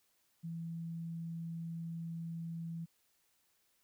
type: tone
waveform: sine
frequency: 166.1 Hz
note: E3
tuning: 13 cents sharp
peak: -39 dBFS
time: 0.43-2.86 s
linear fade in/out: 20 ms
effects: white hiss -75 dBFS RMS until 3.83 s